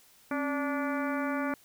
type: harmonic tone with a mistuned harmonic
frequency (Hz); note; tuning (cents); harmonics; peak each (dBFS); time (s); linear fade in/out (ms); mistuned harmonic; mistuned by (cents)
290; D4; -22; 1 / 2 / 3 / 4 / 5 / 6 / 7 / 8; -31 / -36 / -40 / -38 / -38 / -44 / -45 / -45; 0.31-1.54; 2; 1; -110
effects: white hiss -60 dBFS RMS until 1.64 s